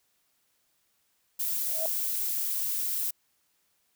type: noise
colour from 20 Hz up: violet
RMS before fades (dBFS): -30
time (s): 1.39-3.11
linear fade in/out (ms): 10
type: tone with exponential growth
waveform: sine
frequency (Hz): 643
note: E5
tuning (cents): -43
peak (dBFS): -27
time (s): 1.62-1.86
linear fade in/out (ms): 1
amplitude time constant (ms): 51
effects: white hiss -72 dBFS RMS until 3.95 s